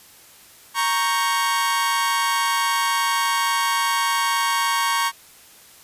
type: chord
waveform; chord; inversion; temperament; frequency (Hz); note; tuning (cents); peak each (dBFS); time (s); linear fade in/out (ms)
sawtooth; G diminished; first; equal; 932.3 / 1108.7 / 1568; Bb5 / Db6 / G6; 0 / 0 / 0; -19 / -18 / -24; 0.74-5.12; 50
effects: white hiss -48 dBFS RMS until 5.83 s + resampled to 32000 Hz